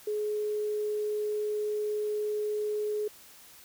sine tone, 421.8 Hz, G#4, 27 cents sharp, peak -28 dBFS, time 0.07-3.08 s, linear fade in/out 5 ms, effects white hiss -53 dBFS RMS until 3.64 s

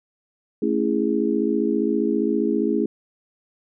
sine chord, A major seventh, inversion none, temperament just, 220 / 275 / 330 / 412.5 Hz, A3 / C#4 / E4 / G#4, 0 / -14 / +2 / -12 cents, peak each -24 dBFS, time 0.62-2.86 s, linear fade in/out 5 ms, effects none

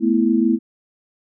sine chord, A suspended second, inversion none, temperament equal with one note detuned, 220 / 245.7 / 329.6 Hz, A3 / B3 / E4, 0 / -9 / 0 cents, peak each -18 dBFS, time 0-0.59 s, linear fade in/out 50 ms, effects none

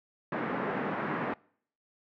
pink band-pass noise, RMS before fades -33 dBFS, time 0.32-1.34 s, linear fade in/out 2 ms, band 170 to 1900 Hz, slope 24 dB/octave, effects noise-tail reverb RT60 0.6 s tail -25 dB re dry

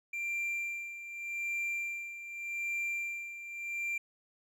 triangle tone with tremolo, 2369 Hz, D7, 14 cents sharp, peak -30 dBFS, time 0.13-3.98 s, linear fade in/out 5 ms, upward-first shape sine, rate 0.84 Hz, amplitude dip 70%, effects none

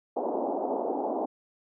white band-pass noise, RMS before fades -30 dBFS, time 0.16-1.26 s, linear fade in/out 10 ms, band 240 to 840 Hz, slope 48 dB/octave, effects none

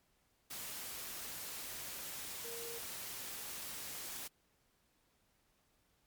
sine tone in noise, 466.2 Hz, A#4, in tune, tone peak -47 dBFS, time 2.44-2.79 s, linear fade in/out 10 ms, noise white, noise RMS -45 dBFS, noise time 0.5-4.28 s, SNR -5 dB, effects pink hiss -75 dBFS RMS until 6.06 s + MP3 96 kbps

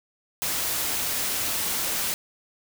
white noise, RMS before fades -27 dBFS, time 0.42-2.14 s, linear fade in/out 0 ms, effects none

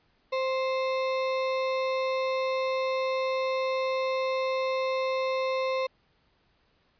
sine tone with sample-and-hold, 523.3 Hz, C5, in tune, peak -25 dBFS, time 0.32-5.87 s, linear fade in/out 10 ms, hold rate 1575 Hz, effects pink hiss -68 dBFS RMS until 6.99 s + resampled to 11025 Hz

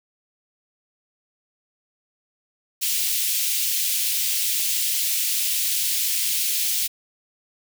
white high-pass noise, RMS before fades -23 dBFS, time 2.81-6.88 s, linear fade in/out 20 ms, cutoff 2500 Hz, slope 24 dB/octave, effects none

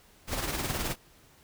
pink noise with tremolo, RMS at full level -30 dBFS, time 0.27-0.96 s, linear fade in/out 50 ms, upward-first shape sine, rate 19 Hz, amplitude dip 50%, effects pink hiss -59 dBFS RMS until 1.43 s

